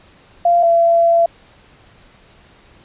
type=tone pair in turn; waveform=sine; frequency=691 / 676 Hz; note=F5 / E5; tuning=-19 / +43 cents; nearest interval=unison; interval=38 cents; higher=first; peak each=-9 dBFS; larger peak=neither; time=0.45-0.63 / 0.63-1.26 s; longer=second; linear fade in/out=5 ms; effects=pink hiss -48 dBFS RMS until 2.84 s + resampled to 8000 Hz

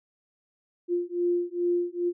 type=beating tone pair; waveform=sine; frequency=349.2 / 351.6 Hz; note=F4 / F4; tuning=0 / +12 cents; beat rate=2.4 Hz; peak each=-27 dBFS; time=0.88-2.13 s; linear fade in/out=50 ms; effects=none

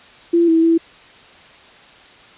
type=tone with pitch steps; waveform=sine; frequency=340.1 / 326.2 / 330.7 Hz; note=F4 / E4 / E4; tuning=-46 / -18 / +6 cents; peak=-10 dBFS; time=0.33-0.78 s; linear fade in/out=10 ms; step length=150 ms; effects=white hiss -44 dBFS RMS until 2.37 s + resampled to 8000 Hz

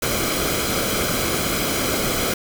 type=noise with comb filter; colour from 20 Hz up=pink; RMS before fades=-22 dBFS; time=0.02-2.34 s; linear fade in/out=5 ms; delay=1.1 ms; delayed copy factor=-0.6; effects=none

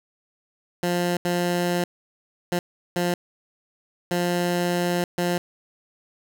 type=tone bursts at uneven times; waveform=15% pulse; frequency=175.8 Hz; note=F3; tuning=12 cents sharp; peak=-15 dBFS; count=6; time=0.83-1.17 / 1.25-1.84 / 2.52-2.59 / 2.96-3.14 / 4.11-5.04 / 5.18-5.38 s; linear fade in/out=2 ms; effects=none

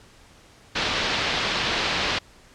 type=low-pass noise; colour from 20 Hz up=white; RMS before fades=-25 dBFS; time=0.75-2.19 s; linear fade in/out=10 ms; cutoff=4300 Hz; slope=24 dB/octave; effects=pink hiss -52 dBFS RMS until 2.54 s + low-pass 8000 Hz 12 dB/octave

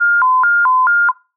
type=tone with vibrato; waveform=sine; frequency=1200 Hz; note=D6; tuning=37 cents sharp; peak=-9 dBFS; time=0-1.12 s; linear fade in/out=20 ms; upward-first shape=square; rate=2.3 Hz; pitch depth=280 cents each way; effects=noise-tail reverb RT60 0.3 s tail -23 dB re dry

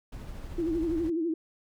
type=noise with tremolo; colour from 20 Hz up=brown; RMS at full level=-38 dBFS; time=0.12-1.1 s; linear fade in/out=5 ms; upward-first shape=triangle; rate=13 Hz; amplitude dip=30%
type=tone with vibrato; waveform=sine; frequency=329.6 Hz; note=E4; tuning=in tune; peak=-26 dBFS; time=0.58-1.34 s; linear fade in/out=5 ms; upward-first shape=sine; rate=12 Hz; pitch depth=92 cents each way
effects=none

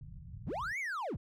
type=low-pass noise; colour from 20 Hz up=white; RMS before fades=-48 dBFS; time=0.01-0.73 s; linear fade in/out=2 ms; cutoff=160 Hz; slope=48 dB/octave
type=linear two-way sweep; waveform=triangle; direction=up then down; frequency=33.43 to 2300 to 33.43 Hz; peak=-33 dBFS; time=0.46-1.17 s; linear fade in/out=10 ms; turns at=0.79 s
effects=none

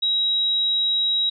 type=tone; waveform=sine; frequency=3840 Hz; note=B7; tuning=49 cents flat; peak=-18 dBFS; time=0.02-1.3 s; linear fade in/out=10 ms; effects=none

